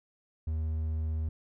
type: tone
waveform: triangle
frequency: 78.9 Hz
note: D#2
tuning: 25 cents sharp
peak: -27 dBFS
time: 0.47-1.29 s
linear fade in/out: 5 ms
effects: none